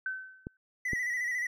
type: tone with exponential decay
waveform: sine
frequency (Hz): 1529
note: G6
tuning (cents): -44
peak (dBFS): -29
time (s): 0.06-0.57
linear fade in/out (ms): 2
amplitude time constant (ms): 110
type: clicks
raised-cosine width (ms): 3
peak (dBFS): -24 / -22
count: 2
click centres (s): 0.469 / 0.933
type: tone with vibrato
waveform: triangle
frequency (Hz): 1957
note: B6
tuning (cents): -16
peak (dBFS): -28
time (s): 0.85-1.47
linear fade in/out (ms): 5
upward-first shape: square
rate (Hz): 14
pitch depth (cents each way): 43
effects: none